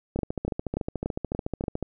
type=two click trains; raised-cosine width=2 ms; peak=-14 / -15 dBFS; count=6 / 24; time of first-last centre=0.19-1.639 / 0.16-1.827 s; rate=3.45 / 13.8 Hz; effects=none